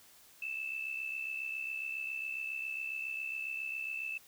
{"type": "tone with amplitude modulation", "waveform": "sine", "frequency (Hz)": 2637, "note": "E7", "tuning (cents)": 0, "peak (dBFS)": -33, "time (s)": [0.42, 4.18], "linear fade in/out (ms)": 5, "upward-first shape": "sine", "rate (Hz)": 67.3, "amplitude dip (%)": 65, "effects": ["white hiss -60 dBFS RMS until 4.27 s"]}